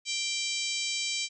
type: harmonic tone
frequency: 784 Hz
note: G5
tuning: in tune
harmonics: 3 / 4 / 5 / 6 / 7 / 8 / 9 / 10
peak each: -35 / -36 / -37 / -38 / -38 / -39 / -40 / -40 dBFS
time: 0.05-1.29 s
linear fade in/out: 50 ms
effects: none